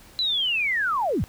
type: linear sweep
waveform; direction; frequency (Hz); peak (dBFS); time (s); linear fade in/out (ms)
sine; down; 4055 to 45.26; -21; 0.19-1.24; 0
effects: pink hiss -50 dBFS RMS until 1.28 s